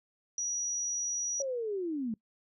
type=tone; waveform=sine; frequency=5810 Hz; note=F#8; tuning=32 cents flat; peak=-30 dBFS; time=0.38-1.42 s; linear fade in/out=2 ms
type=linear sweep; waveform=sine; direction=down; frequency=563 to 210 Hz; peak=-31 dBFS; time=1.4-2.14 s; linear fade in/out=2 ms
effects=noise-tail reverb RT60 0.1 s tail -24 dB re dry